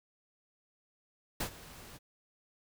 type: noise with ADSR envelope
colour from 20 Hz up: pink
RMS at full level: -33 dBFS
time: 1.4-1.99 s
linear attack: 7 ms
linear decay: 88 ms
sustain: -18 dB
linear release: 33 ms
effects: none